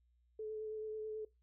sine tone with vibrato, 432.6 Hz, A4, 29 cents flat, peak -40 dBFS, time 0.39-1.25 s, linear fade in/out 5 ms, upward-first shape sine, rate 9.2 Hz, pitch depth 17 cents each way, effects noise-tail reverb RT60 0.2 s tail -21 dB re dry + added 60 Hz sine -70 dBFS peak until 1.42 s

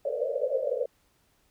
white band-pass noise, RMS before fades -29 dBFS, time 0.05-0.86 s, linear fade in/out 5 ms, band 470 to 590 Hz, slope 96 dB/octave, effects pink hiss -68 dBFS RMS until 1.5 s

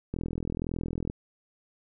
click train, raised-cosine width 3 ms, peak -19 dBFS, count 41, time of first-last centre 0.14-1.099 s, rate 41.7 Hz, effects none

